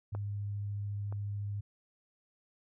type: tone with vibrato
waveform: sine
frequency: 101.9 Hz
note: G#2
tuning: 32 cents flat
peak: -34 dBFS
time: 0.12-1.61 s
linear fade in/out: 10 ms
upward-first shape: triangle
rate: 14 Hz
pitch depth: 9 cents each way
type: clicks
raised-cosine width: 1 ms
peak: -28 / -33 dBFS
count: 2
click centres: 0.15 / 1.125 s
effects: none